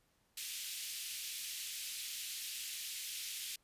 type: high-pass noise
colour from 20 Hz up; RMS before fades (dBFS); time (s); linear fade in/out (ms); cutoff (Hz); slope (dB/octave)
pink; -43; 0.37-3.56; 5; 2600; 24
effects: pink hiss -75 dBFS RMS until 3.63 s + resampled to 32000 Hz